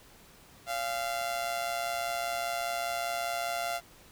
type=tone with amplitude modulation; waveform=sawtooth; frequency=690 Hz; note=F5; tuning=21 cents flat; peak=-24 dBFS; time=0.66-3.81 s; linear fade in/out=50 ms; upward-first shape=sine; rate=125 Hz; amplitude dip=65%; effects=pink hiss -56 dBFS RMS until 4.11 s